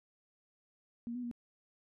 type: tone with pitch steps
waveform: sine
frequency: 235.6 / 247 / 238.9 Hz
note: A#3 / B3 / A#3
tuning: +19 / 0 / +43 cents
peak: -37 dBFS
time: 1.07-1.313 s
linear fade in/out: 0 ms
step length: 81 ms
effects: none